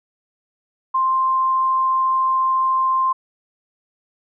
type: tone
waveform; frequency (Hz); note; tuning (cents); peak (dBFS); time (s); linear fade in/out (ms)
sine; 1049; C6; +4; -15; 0.94-3.13; 10
effects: none